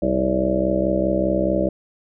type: harmonic tone with a mistuned harmonic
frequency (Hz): 64.8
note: C2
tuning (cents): -16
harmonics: 1 / 2 / 3 / 4 / 5 / 6 / 7 / 8 / 9 / 10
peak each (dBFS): -29 / -34 / -24 / -34 / -23 / -29 / -31 / -28 / -22 / -30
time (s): 0.02-1.69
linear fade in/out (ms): 5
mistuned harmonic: 8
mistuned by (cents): +62
effects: none